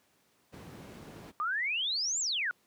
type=noise; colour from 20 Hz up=brown; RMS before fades=-41 dBFS; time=0.52-1.32 s; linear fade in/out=20 ms
type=exponential two-way sweep; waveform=sine; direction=up then down; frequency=1174.7 to 7670 to 1391 Hz; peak=-29 dBFS; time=1.4-2.51 s; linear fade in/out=0 ms; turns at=2.2 s
effects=pink hiss -69 dBFS RMS until 2.66 s + high-pass 150 Hz 12 dB/octave